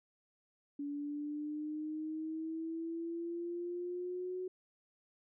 sine exponential sweep, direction up, 285.4 to 369.9 Hz, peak -37 dBFS, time 0.79-4.48 s, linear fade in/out 5 ms, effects none

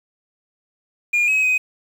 sine tone with pitch steps, 2421 / 2551 / 2512 Hz, D#7 / D#7 / D#7, -48 / +43 / +16 cents, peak -12 dBFS, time 1.13-1.58 s, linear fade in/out 10 ms, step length 150 ms, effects tanh soft clip ceiling -14 dBFS + 7-bit

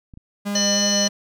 clicks, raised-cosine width 5 ms, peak -29 dBFS, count 2, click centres 0.138 / 0.174 s
45% pulse tone with vibrato, 202.2 Hz, G#3, 46 cents flat, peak -23 dBFS, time 0.45-1.09 s, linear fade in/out 20 ms, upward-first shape square, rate 3.1 Hz, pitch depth 9 cents each way
harmonic tone, 600 Hz, D5, 37 cents sharp, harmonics 1 / 3 / 5 / 7 / 9 / 10, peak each -26 / -31 / -27 / -23 / -29 / -22 dBFS, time 0.55-1.08 s, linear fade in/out 5 ms
effects none

